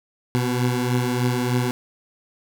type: beating tone pair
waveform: 20% pulse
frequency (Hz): 123.2 / 126.5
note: B2 / B2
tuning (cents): -4 / +42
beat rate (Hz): 3.3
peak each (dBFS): -16 / -21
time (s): 0.35-1.71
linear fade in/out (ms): 0
effects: none